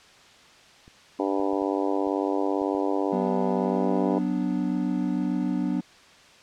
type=clicks; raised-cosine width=3 ms; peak=-36 dBFS; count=7; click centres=0.879 / 1.399 / 1.532 / 1.621 / 2.072 / 2.617 / 2.749 s
type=harmonic tone; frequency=98 Hz; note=G2; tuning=in tune; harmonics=3 / 4 / 5 / 6 / 7 / 8 / 9 / 10; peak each=-27 / -29 / -31 / -33 / -34 / -35 / -36 / -37 dBFS; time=1.19-4.19 s; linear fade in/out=5 ms
type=chord; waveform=triangle; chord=B minor; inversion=second; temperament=equal; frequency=185 / 246.9 / 293.7 Hz; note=F#3 / B3 / D4; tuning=0 / 0 / 0 cents; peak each=-26 / -26 / -26 dBFS; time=3.12-5.81 s; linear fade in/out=10 ms
effects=white hiss -52 dBFS RMS until 6.42 s + low-pass 5000 Hz 12 dB/octave